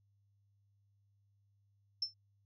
sine tone with exponential decay, 5330 Hz, E8, 18 cents sharp, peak -29 dBFS, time 2.02-2.14 s, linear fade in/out 5 ms, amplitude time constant 25 ms, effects added 100 Hz sine -70 dBFS peak until 2.45 s

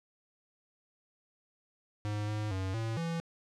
square tone with pitch steps, 104.8 / 106.3 / 94.7 / 113 / 166.7 Hz, G#2 / G#2 / F#2 / A2 / E3, +16 / +41 / +41 / +47 / +20 cents, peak -33 dBFS, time 2.05-3.2 s, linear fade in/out 0 ms, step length 230 ms, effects low-pass 7000 Hz 12 dB/octave

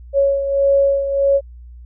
sine beating tone pair, 554.4 / 556 Hz, C#5 / C#5, 0 / +5 cents, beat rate 1.6 Hz, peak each -13 / -20 dBFS, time 0.13-1.41 s, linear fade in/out 50 ms, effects added 60 Hz sine -35 dBFS peak until 1.85 s

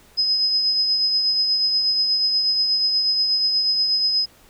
sine tone with tremolo, 5060 Hz, D#8, 28 cents sharp, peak -15 dBFS, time 0.17-4.26 s, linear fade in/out 20 ms, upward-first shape triangle, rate 8.3 Hz, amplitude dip 40%, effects pink hiss -52 dBFS RMS until 4.49 s

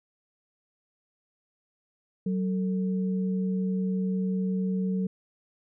sine tone pair together, 187.9 / 447.2 Hz, F#3 / A4, +27 / +28 cents, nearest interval octave + minor third, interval 1501 cents, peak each -25 / -36 dBFS, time 2.26-5.07 s, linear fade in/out 5 ms, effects none

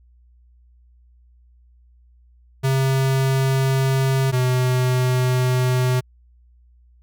square tone pair in turn, 133.7 / 126.95 Hz, C3 / B2, +38 / +48 cents, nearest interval minor second, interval 90 cents, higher first, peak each -17 dBFS, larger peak neither, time 2.63-4.32 / 4.32-6.01 s, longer neither, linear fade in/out 20 ms, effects added 60 Hz sine -50 dBFS peak until 7.02 s

